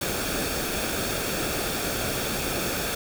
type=noise with comb filter; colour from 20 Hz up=pink; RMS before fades=-28 dBFS; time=0.01-2.95 s; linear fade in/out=5 ms; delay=1 ms; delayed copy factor=-0.5; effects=none